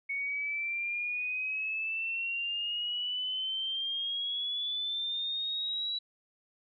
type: exponential sweep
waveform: sine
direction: up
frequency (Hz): 2217 to 3928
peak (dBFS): -31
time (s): 0.09-5.99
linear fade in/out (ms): 10
effects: none